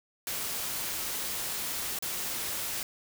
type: noise with dropouts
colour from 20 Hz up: white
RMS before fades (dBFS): -34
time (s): 0.27-2.83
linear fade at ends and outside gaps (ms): 1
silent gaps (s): 1.988-2.024
effects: none